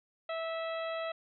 harmonic tone, 654 Hz, E5, 14 cents flat, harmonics 1 / 2 / 3 / 4 / 5 / 6, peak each -35 / -41 / -45 / -47 / -49 / -51 dBFS, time 0.29-1.12 s, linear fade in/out 5 ms, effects none

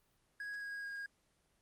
triangle tone with pitch steps, 1657 / 1642 / 1630 Hz, G#6 / G#6 / G#6, -4 / -20 / -33 cents, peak -39 dBFS, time 0.4-1.06 s, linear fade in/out 2 ms, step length 220 ms, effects pink hiss -75 dBFS RMS until 1.61 s + Opus 24 kbps

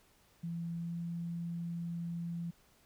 sine tone with pitch glide, 168.6 to 169.97 Hz, E3 to F3, +39 to -47 cents, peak -36 dBFS, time 0.43-2.51 s, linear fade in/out 10 ms, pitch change +14 cents, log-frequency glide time 0.78-0.93 s, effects pink hiss -67 dBFS RMS until 2.85 s

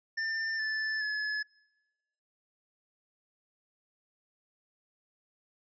square tone with pitch steps, 1792 / 1750.1 / 1709.1 Hz, A6 / A6 / G#6, +31 / -10 / +49 cents, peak -31 dBFS, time 0.17-1.43 s, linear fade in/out 10 ms, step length 420 ms, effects noise-tail reverb RT60 1.0 s tail -26 dB re dry + resampled to 16000 Hz

